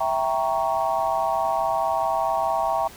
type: chord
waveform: sine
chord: E diminished seventh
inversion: none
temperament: equal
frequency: 659.3 / 784 / 932.3 / 1108.7 Hz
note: E5 / G5 / Bb5 / Db6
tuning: 0 / 0 / 0 / 0 cents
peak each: -25 / -25 / -26 / -29 dBFS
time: 0-2.88 s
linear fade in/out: 10 ms
effects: pink hiss -44 dBFS RMS until 2.96 s